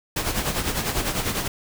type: noise with tremolo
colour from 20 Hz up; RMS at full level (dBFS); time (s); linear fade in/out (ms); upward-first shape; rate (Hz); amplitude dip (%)
pink; -23; 0.16-1.48; 5; sine; 10; 60
effects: none